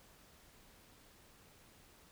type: silence
effects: pink hiss -63 dBFS RMS until 2.11 s